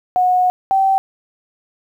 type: tone pair in turn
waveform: sine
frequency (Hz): 730 / 773.4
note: F#5 / G5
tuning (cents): -24 / -24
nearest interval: minor second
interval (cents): 100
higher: second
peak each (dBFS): -11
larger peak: neither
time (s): 0.16-0.5 / 0.71-0.98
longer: first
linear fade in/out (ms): 0
effects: 8-bit